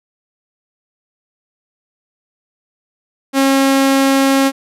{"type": "tone", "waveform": "sawtooth", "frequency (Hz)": 271.3, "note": "C#4", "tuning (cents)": -37, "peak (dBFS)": -6, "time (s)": [3.33, 4.52], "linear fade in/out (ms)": 50, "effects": ["resampled to 32000 Hz"]}